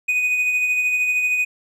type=tone with tremolo; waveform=triangle; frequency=2489 Hz; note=D#7; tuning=in tune; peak=-14 dBFS; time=0.08-1.45 s; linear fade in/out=10 ms; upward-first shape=sine; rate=13 Hz; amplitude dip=35%; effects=none